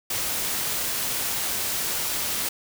white noise, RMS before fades -27 dBFS, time 0.1-2.49 s, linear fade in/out 5 ms, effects none

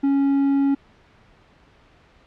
triangle tone, 277.2 Hz, C#4, in tune, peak -14 dBFS, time 0.03-0.75 s, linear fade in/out 10 ms, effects pink hiss -54 dBFS RMS until 2.26 s + low-pass 3000 Hz 12 dB/octave

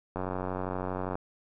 click train, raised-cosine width 1 ms, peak -19 dBFS, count 93, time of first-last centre 0.16-1.155 s, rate 92.5 Hz, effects none

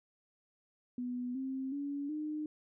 sine tone with pitch steps, 247.1 / 264.8 / 283.8 / 304.2 Hz, B3 / C4 / C#4 / D#4, +1 / +21 / +41 / -39 cents, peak -35 dBFS, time 0.98-2.46 s, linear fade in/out 2 ms, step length 370 ms, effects none

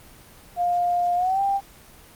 sine tone with pitch glide, 705 to 791.3 Hz, F5 to G5, +16 to +16 cents, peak -19 dBFS, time 0.56-1.61 s, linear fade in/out 50 ms, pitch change +200 cents, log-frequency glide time 1.16-1.41 s, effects pink hiss -48 dBFS RMS until 2.15 s + Opus 24 kbps

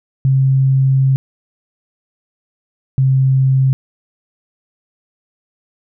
sine tone pair in turn, 133.8 / 132.88 Hz, C3 / C3, +39 / +27 cents, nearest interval unison, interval 12 cents, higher first, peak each -9 dBFS, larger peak neither, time 0.25-1.16 / 2.98-3.73 s, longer first, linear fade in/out 0 ms, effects none

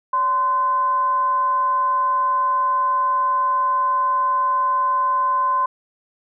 sine tone with frequency modulation, 1035 Hz, C6, 19 cents flat, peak -16 dBFS, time 0.13-5.66 s, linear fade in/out 5 ms, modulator 466 Hz, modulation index 0.23, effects none

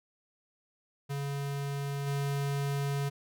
square tone with level steps, 140.7 Hz, C#3, 26 cents sharp, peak -33 / -30 dBFS, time 1.09-3.1 s, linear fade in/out 20 ms, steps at 2.06 s, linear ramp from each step 20 ms, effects none

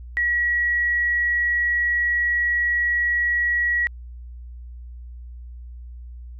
sine tone, 1920 Hz, B6, 49 cents flat, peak -18 dBFS, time 0.17-3.87 s, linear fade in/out 0 ms, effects added 60 Hz sine -35 dBFS peak until 6.39 s

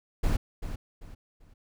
brown noise with echo, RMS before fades -24 dBFS, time 0.23-0.37 s, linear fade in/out 10 ms, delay 390 ms, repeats 3, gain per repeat -10 dB, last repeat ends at 1.54 s, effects none

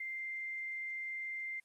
sine tone, 2093 Hz, C7, in tune, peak -38 dBFS, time 0-1.6 s, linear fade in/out 5 ms, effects white hiss -75 dBFS RMS until 1.64 s + Opus 24 kbps

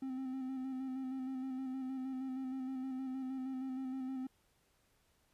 triangle tone with vibrato, 261.6 Hz, C4, in tune, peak -36 dBFS, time 0.02-4.27 s, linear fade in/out 5 ms, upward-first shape square, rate 6.4 Hz, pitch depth 25 cents each way, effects pink hiss -74 dBFS RMS until 5.33 s + resampled to 32000 Hz

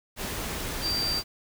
sine tone in noise, 4699 Hz, D8, in tune, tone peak -26 dBFS, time 0.81-1.23 s, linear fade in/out 50 ms, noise pink, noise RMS -33 dBFS, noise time 0.16-1.24 s, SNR +4 dB, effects none

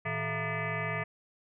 sine tone with frequency modulation, 932.3 Hz, A#5, in tune, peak -30 dBFS, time 0.05-1.04 s, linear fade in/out 10 ms, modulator 273 Hz, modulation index 5, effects none

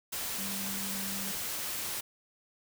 sine tone in noise, 196 Hz, G3, in tune, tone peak -40 dBFS, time 0.38-1.32 s, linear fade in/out 10 ms, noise white, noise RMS -36 dBFS, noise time 0.12-2.01 s, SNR -7 dB, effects none

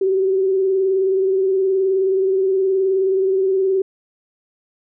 sine tone with vibrato, 382.3 Hz, G4, 43 cents flat, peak -14 dBFS, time 0.01-3.82 s, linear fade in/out 5 ms, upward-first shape sine, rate 19 Hz, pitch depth 36 cents each way, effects none

